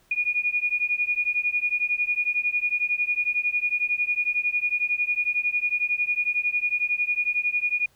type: beating tone pair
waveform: sine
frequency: 2442 / 2453 Hz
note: D#7 / D#7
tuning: -33 / -25 cents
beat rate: 11 Hz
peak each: -25 dBFS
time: 0.11-7.86 s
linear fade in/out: 5 ms
effects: pink hiss -62 dBFS RMS until 7.95 s